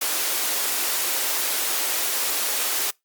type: high-pass noise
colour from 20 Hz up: white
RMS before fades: -24 dBFS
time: 0.01-2.91 s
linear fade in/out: 10 ms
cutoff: 300 Hz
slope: 24 dB/octave
effects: noise-tail reverb RT60 0.2 s tail -26 dB re dry + Opus 48 kbps